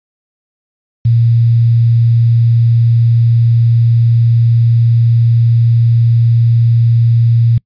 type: tone with quantisation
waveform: sine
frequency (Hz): 116.6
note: A#2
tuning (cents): +1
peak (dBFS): -6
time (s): 1.05-7.58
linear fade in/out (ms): 5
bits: 6
effects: noise-tail reverb RT60 0.1 s tail -26 dB re dry + resampled to 11025 Hz